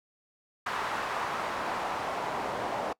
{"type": "noise with band-pass filter sweep", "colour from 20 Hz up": "pink", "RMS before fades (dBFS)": -33, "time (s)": [0.66, 2.93], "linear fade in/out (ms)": 5, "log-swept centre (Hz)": [1200, 710], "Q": 1.5, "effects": ["noise-tail reverb RT60 0.1 s tail -23 dB re dry"]}